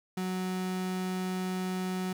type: tone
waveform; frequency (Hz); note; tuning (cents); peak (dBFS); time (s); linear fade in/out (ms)
35% pulse; 185; F#3; 0; -29; 0.17-2.13; 5
effects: none